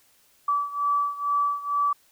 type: beating tone pair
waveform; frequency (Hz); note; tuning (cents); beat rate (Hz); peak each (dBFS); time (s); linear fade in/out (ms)
sine; 1152 / 1154.2; D6 / D6; -34 / -30; 2.2; -24 / -27; 0.48-1.93; 5
effects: white hiss -61 dBFS RMS until 2.11 s